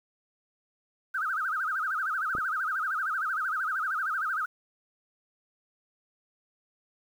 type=tone with vibrato; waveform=sine; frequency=1396.9 Hz; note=F6; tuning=in tune; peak=-27 dBFS; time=1.14-4.46 s; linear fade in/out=10 ms; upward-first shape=sine; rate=13 Hz; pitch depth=220 cents each way
type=clicks; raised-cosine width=2 ms; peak=-23 / -32 dBFS; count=2; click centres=2.351 / 2.384 s
effects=9-bit